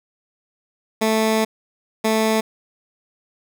15% pulse tone bursts at uneven times, 220 Hz, A3, in tune, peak -10 dBFS, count 2, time 1.01-1.45 / 2.04-2.41 s, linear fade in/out 10 ms, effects none

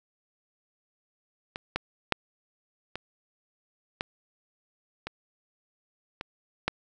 clicks, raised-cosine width 0.3 ms, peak -18 / -11 / -6 / -18 / -13 / -18 / -19 / -9 dBFS, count 8, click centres 1.559 / 1.76 / 2.123 / 2.956 / 4.009 / 5.07 / 6.211 / 6.68 s, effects none

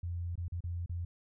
sine tone with dropouts, 86.6 Hz, F2, 14 cents flat, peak -34 dBFS, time 0.03-1.05 s, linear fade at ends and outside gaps 5 ms, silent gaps 0.356-0.377 / 0.482-0.521 / 0.606-0.639 / 0.861-0.894 s, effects none

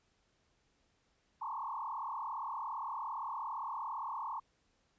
sine tone with frequency modulation, 998 Hz, B5, 18 cents sharp, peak -37 dBFS, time 1.41-4.4 s, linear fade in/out 10 ms, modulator 37.5 Hz, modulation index 3.7, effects pink hiss -75 dBFS RMS until 4.98 s + resampled to 16000 Hz

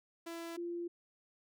sawtooth / sine tone pair in turn, 334.8 / 344.8 Hz, E4 / F4, +27 / -22 cents, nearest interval minor second, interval 51 cents, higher second, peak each -38 / -37 dBFS, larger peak second, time 0.26-0.57 / 0.57-0.88 s, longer neither, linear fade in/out 10 ms, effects none

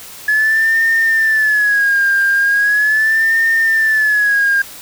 sine tone with vibrato, 1704 Hz, G#6, 44 cents sharp, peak -9 dBFS, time 0.28-4.62 s, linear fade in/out 5 ms, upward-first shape sine, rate 0.39 Hz, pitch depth 110 cents each way, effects tanh soft clip ceiling -6 dBFS + white hiss -34 dBFS RMS until 4.81 s

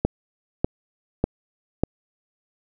click train, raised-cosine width 2 ms, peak -5 dBFS, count 4, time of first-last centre 0.05-1.836 s, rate 1.68 Hz, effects none

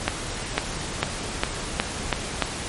accelerating click train, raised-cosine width 0.3 ms, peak -3 dBFS, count 7, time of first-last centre 0.08-2.423 s, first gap 500 ms, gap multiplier 0.9, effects pink hiss -31 dBFS RMS until 2.68 s + MP3 48 kbps

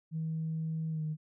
sine tone with pitch glide, 160 to 154.82 Hz, D#3 to D#3, +49 to -8 cents, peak -31 dBFS, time 0.11-1.17 s, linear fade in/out 50 ms, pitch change -57 cents, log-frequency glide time 0.9-1.03 s, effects tanh soft clip ceiling -27 dBFS

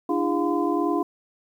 sine tone cluster, 296.3 / 338.8 / 407.8 / 704 / 1022 Hz, D4 / E4 / G#4 / F5 / C6, +15 / +48 / -32 / +14 / -41 cents, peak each -25 / -25 / -29 / -30 / -29 dBFS, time 0.09-1.03 s, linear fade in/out 5 ms, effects 9-bit

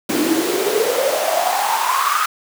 pink noise with high-pass filter sweep, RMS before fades -18 dBFS, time 0.09-2.26 s, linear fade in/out 5 ms, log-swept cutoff 270 to 1300 Hz, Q 9.5, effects none

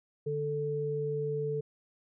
sine tone pair together, 146.83 / 440 Hz, D3 / A4, 0 / 0 cents, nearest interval octave + perfect fifth, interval 1900 cents, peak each -35 / -31 dBFS, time 0.26-1.61 s, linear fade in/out 10 ms, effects none

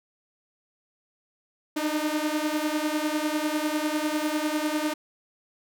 sawtooth beating tone pair, 299.8 / 309.8 Hz, D4 / D#4, +36 / -7 cents, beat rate 10 Hz, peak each -24 / -24 dBFS, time 1.76-4.94 s, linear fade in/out 10 ms, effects none

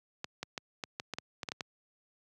clicks, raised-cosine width 0.2 ms, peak -19 dBFS, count 11, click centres 0.244 / 0.43 / 0.578 / 0.838 / 0.999 / 1.137 / 1.185 / 1.432 / 1.488 / 1.519 / 1.608 s, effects high-pass 100 Hz 12 dB/octave

